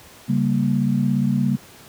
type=chord; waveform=sine; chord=G diminished; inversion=second; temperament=equal; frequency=138.59 / 196 / 233.1 Hz; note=Db3 / G3 / Bb3; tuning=0 / 0 / 0 cents; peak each=-21 dBFS; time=0.28-1.57 s; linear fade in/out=20 ms; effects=pink hiss -45 dBFS RMS until 1.88 s + high-pass 80 Hz 12 dB/octave